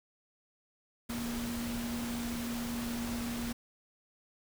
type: tone in noise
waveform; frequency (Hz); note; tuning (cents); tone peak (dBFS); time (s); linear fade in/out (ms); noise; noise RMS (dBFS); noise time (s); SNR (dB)
sine; 236.6; A#3; +26; -35; 1.09-3.53; 10; pink; -41; 1.09-3.53; +3
effects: none